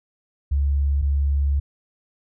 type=tone pair in turn; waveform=sine; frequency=70.4 / 70.4 Hz; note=C#2 / C#2; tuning=+27 / +27 cents; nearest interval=unison; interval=0 cents; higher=neither; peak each=-17 dBFS; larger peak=neither; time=0.51-1.02 / 1.02-1.6 s; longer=second; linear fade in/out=10 ms; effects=none